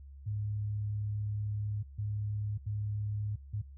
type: tone bursts at uneven times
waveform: sine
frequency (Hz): 104.6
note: G#2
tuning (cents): +13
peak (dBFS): -32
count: 4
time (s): 0.26-1.83 / 1.98-2.58 / 2.66-3.36 / 3.53-3.62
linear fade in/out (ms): 10
effects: noise-tail reverb RT60 0.2 s tail -24 dB re dry + added 69 Hz sine -47 dBFS peak until 3.77 s